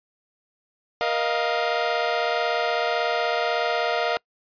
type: chord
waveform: sawtooth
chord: Bb suspended fourth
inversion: none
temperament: equal with one note detuned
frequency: 472.9 / 622.3 / 698.5 Hz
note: Bb4 / Eb5 / F5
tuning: +25 / 0 / 0 cents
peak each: -23 / -23 / -21 dBFS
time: 1.01-4.17 s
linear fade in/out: 0 ms
effects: noise-tail reverb RT60 0.1 s tail -26 dB re dry + resampled to 11025 Hz